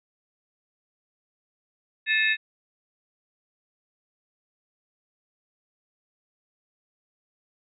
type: tone cluster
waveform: sine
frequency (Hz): 1757 / 2137 / 2514 / 2616 / 3764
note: A6 / C7 / D#7 / E7 / A#7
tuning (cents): -3 / +36 / +17 / -14 / +16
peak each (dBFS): -23 / -30 / -29 / -26 / -29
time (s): 2.06-2.37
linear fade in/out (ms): 50
effects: none